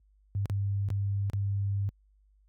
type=tone with dropouts; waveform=sine; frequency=99.7 Hz; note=G2; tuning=30 cents sharp; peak=-26 dBFS; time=0.35-1.89 s; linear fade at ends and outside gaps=0 ms; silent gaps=0.457-0.498 / 0.887-0.903 / 1.299-1.334 s; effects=added 50 Hz sine -56 dBFS peak until 2.48 s + high-pass 60 Hz 12 dB/octave